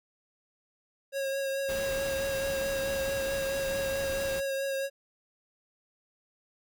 square tone with vibrato, 545 Hz, C#5, 29 cents flat, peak -30 dBFS, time 1.12-4.9 s, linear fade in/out 50 ms, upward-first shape triangle, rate 4.6 Hz, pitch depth 22 cents each way
pink noise, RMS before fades -39 dBFS, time 1.68-4.41 s, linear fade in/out 20 ms
effects none

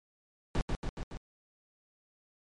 brown noise with echo, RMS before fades -28 dBFS, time 0.55-0.61 s, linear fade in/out 0 ms, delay 140 ms, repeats 4, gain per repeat -3 dB, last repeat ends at 1.17 s, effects low-pass 7000 Hz 12 dB/octave + MP3 48 kbps

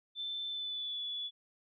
sine tone with pitch glide, 3536 to 3429 Hz, A7 to A7, +8 to -45 cents, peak -36 dBFS, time 0.15-1.31 s, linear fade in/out 50 ms, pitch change -53 cents, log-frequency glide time 0.49-1.01 s, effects none

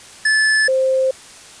square / sine tone pair in turn, 1737 / 525.3 Hz, A6 / C5, -23 / +7 cents, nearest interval octave + major sixth, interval 2070 cents, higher first, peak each -13 dBFS, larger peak neither, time 0.25-0.68 / 0.68-1.11 s, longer neither, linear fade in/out 5 ms, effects white hiss -40 dBFS RMS until 1.6 s + resampled to 22050 Hz

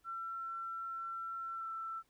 sine tone with pitch glide, 1349 to 1333.5 Hz, E6 to E6, +40 to +20 cents, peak -39 dBFS, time 0.04-2.03 s, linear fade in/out 50 ms, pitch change -20 cents, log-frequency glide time 1.52-1.68 s, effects pink hiss -75 dBFS RMS until 2.09 s

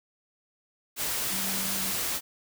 sine tone in noise, 192.2 Hz, G3, 34 cents flat, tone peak -38 dBFS, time 1.29-1.94 s, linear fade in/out 50 ms, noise white, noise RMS -30 dBFS, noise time 0.96-2.21 s, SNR -11 dB, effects none

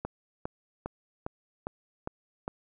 click train, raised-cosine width 1 ms, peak -19 dBFS, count 7, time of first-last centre 0.05-2.479 s, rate 2.47 Hz, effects none

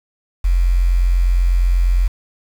sine tone with quantisation, 44.18 Hz, F1, 21 cents sharp, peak -11 dBFS, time 0.44-2.08 s, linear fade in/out 10 ms, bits 6, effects none

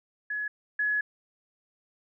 sine tone pair in turn, 1692 / 1692 Hz, G#6 / G#6, +32 / +32 cents, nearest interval unison, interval 0 cents, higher neither, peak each -29 / -24 dBFS, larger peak second, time 0.3-0.48 / 0.79-1.01 s, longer second, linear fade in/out 5 ms, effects none

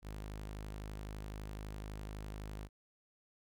sawtooth tone, 51.91 Hz, G#1, in tune, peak -39 dBFS, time 0.02-2.69 s, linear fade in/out 50 ms, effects none

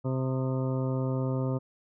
harmonic tone with a mistuned harmonic, 130.81 Hz, C3, in tune, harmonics 1 / 2 / 3 / 4 / 5 / 7 / 8 / 9, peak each -28 / -33 / -37 / -36 / -43 / -45 / -48 / -46 dBFS, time 0.04-1.59 s, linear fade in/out 20 ms, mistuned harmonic 9, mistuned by +72 cents, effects none

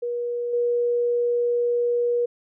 sine tone with level steps, 480 Hz, B4, 49 cents flat, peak -24 / -19 dBFS, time 0.02-2.26 s, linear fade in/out 10 ms, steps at 0.53 s, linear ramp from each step 5 ms, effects none

